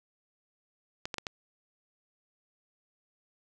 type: clicks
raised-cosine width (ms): 0.2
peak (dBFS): -17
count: 4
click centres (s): 1.055 / 1.142 / 1.183 / 1.268
effects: none